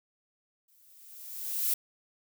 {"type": "noise with exponential growth", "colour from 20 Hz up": "violet", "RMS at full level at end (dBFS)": -26, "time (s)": [0.68, 1.74], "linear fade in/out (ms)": 5, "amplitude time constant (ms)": 230, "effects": []}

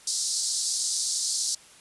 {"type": "band-pass noise", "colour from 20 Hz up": "pink", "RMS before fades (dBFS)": -28, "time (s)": [0.07, 1.55], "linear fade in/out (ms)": 5, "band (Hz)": [4300, 9900], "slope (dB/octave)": 48, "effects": ["white hiss -52 dBFS RMS until 1.8 s", "resampled to 24000 Hz"]}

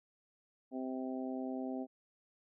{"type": "harmonic tone", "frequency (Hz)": 130, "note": "C3", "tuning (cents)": -11, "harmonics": [2, 3, 4, 5, 6], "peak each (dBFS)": [-38, -46, -48, -46, -49], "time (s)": [0.71, 1.87], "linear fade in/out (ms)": 50, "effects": []}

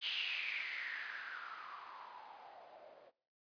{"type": "noise with low-pass filter sweep", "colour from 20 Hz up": "violet", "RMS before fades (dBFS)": -45, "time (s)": [0.01, 3.12], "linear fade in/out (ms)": 50, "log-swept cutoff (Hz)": [3100, 540], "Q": 6.8, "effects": ["noise-tail reverb RT60 0.6 s tail -22 dB re dry", "resampled to 11025 Hz"]}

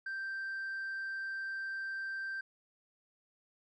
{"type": "tone with tanh clipping", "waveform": "sine", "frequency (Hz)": 1568, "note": "G6", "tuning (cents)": 0, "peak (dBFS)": -37, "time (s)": [0.06, 2.41], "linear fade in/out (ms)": 5, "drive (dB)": 1, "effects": []}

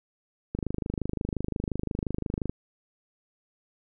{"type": "click train", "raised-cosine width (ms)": 3, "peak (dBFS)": -16, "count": 51, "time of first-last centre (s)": [0.55, 2.496], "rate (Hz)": 25.7, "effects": []}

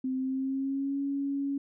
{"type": "tone with pitch glide", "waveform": "sine", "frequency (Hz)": [260, 278.7], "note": ["C4", "C#4"], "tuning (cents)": [-11, 9], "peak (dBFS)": -28, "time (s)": [0.04, 1.58], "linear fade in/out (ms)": 5, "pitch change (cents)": 120, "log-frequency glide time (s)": [0.15, 0.99], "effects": []}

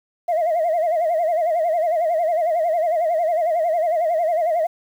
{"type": "tone with vibrato", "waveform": "sine", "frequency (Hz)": 662, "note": "E5", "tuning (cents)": 7, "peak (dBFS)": -15, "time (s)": [0.28, 4.67], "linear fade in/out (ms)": 10, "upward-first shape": "sine", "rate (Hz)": 11, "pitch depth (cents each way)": 120, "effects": ["tanh soft clip ceiling -14 dBFS", "8-bit"]}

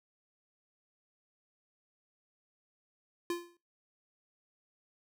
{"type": "tone with exponential decay", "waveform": "square", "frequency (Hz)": 346.2, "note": "F4", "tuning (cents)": -15, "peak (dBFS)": -30, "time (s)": [3.3, 3.57], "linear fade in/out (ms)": 2, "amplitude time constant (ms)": 58, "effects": ["noise-tail reverb RT60 0.3 s tail -21 dB re dry"]}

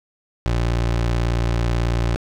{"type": "tone", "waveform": "25% pulse", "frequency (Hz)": 58.27, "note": "A#1", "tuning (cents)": 0, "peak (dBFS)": -14, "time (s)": [0.46, 2.16], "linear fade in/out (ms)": 0, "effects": ["low-pass 6000 Hz 12 dB/octave", "7-bit"]}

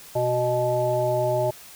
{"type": "harmonic tone", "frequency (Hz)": 123.47, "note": "B2", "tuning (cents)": 0, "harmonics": [1, 3, 5, 7], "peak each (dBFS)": [-28, -28, -22, -29], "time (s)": [0.15, 1.51], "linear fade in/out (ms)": 10, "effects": ["white hiss -45 dBFS RMS until 1.75 s"]}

